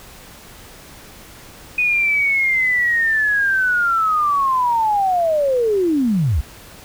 sine linear sweep, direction down, 2489 to 56.9 Hz, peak -14 dBFS, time 1.78-6.41 s, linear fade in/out 5 ms, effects pink hiss -41 dBFS RMS until 6.84 s

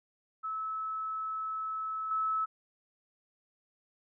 sine tone with level steps, 1300 Hz, E6, 24 cents flat, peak -33 / -28 dBFS, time 0.43-2.46 s, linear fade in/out 20 ms, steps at 2.11 s, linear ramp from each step 2 ms, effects none

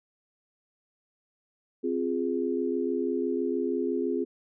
sine chord, F minor, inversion second, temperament equal, 261.6 / 349.2 / 415.3 Hz, C4 / F4 / Ab4, 0 / 0 / 0 cents, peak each -30 / -30 / -30 dBFS, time 1.83-4.25 s, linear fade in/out 20 ms, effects none

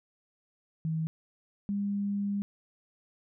sine tone pair in turn, 160 / 201.6 Hz, D#3 / G3, +49 / +49 cents, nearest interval major third, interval 400 cents, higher second, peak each -28 dBFS, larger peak neither, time 0.85-1.07 / 1.69-2.42 s, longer second, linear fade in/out 0 ms, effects none

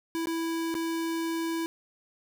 square tone with dropouts, 329.6 Hz, E4, in tune, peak -29 dBFS, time 0.15-1.66 s, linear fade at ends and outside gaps 0 ms, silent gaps 0.257-0.271 / 0.742-0.751 s, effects 10-bit

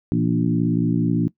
harmonic tone with a mistuned harmonic, 58.27 Hz, A#1, in tune, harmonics 2 / 3 / 4 / 5 / 6, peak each -25 / -21 / -23 / -22 / -30 dBFS, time 0.12-1.28 s, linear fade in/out 0 ms, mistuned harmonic 3, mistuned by -61 cents, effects noise-tail reverb RT60 0.1 s tail -19 dB re dry

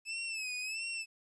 sawtooth tone with vibrato, 2600 Hz, E7, 24 cents flat, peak -33 dBFS, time 0.05-1.06 s, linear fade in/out 50 ms, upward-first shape sine, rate 1.5 Hz, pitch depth 87 cents each way, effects resampled to 22050 Hz + 12-bit

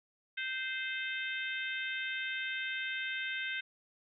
harmonic tone, 520 Hz, C5, 11 cents flat, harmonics 3 / 4 / 5 / 6 / 7, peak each -38 / -40 / -42 / -44 / -45 dBFS, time 0.37-3.61 s, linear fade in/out 10 ms, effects none

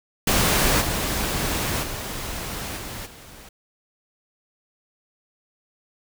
pink noise with level steps, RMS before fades -19 / -25 / -31 / -34 / -44 dBFS, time 0.27-3.49 s, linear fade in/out 5 ms, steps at 0.8 / 1.82 / 2.76 / 3.05 s, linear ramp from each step 20 ms, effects none

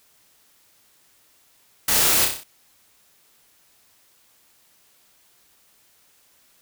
white noise with echo, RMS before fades -20 dBFS, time 1.88-2.25 s, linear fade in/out 5 ms, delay 31 ms, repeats 6, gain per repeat -4 dB, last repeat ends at 2.436 s, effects white hiss -59 dBFS RMS until 6.61 s

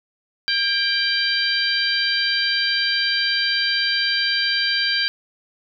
harmonic tone with a mistuned harmonic, 784 Hz, G5, in tune, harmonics 2 / 3 / 4 / 5 / 6, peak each -23 / -28 / -25 / -27 / -22 dBFS, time 0.48-5.08 s, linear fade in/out 0 ms, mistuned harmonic 2, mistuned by +43 cents, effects none

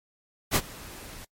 pink noise with ADSR envelope, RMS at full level -20 dBFS, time 0.51-1.25 s, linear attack 47 ms, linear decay 50 ms, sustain -23 dB, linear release 7 ms, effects noise-tail reverb RT60 0.1 s tail -23 dB re dry + MP3 64 kbps

